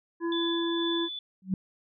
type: harmonic tone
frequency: 336.8 Hz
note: E4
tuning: 37 cents sharp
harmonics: 1 / 3 / 5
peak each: -27 / -37 / -41 dBFS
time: 0.2-1.09 s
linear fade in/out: 50 ms
type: tone with tremolo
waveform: sine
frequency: 3476 Hz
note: A7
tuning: 22 cents flat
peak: -30 dBFS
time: 0.32-1.19 s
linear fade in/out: 2 ms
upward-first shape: sine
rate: 2.1 Hz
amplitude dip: 40%
type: tone with exponential growth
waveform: sine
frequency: 188.6 Hz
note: F#3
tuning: 33 cents sharp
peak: -20 dBFS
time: 1.42-1.54 s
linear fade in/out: 2 ms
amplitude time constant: 26 ms
effects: none